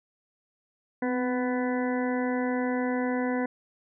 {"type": "harmonic tone with a mistuned harmonic", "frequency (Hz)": 248.9, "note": "B3", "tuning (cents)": 14, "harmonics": [1, 2, 3, 4, 6, 7, 8], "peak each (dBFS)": [-27, -31, -36, -38, -40, -40, -40], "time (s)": [1.02, 3.46], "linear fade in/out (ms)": 5, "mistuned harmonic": 1, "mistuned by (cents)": 34, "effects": []}